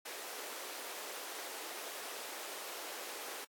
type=high-pass noise; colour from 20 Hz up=pink; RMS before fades=-45 dBFS; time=0.05-3.45 s; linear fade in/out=10 ms; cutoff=390 Hz; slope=24 dB/octave; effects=AAC 64 kbps